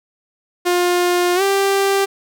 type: tone with pitch glide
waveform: sawtooth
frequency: 354.5 to 393.3 Hz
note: F4 to G4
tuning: +26 to +6 cents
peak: -10 dBFS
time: 0.65-2.06 s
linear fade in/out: 20 ms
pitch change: +180 cents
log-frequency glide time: 1.35-1.42 s
effects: none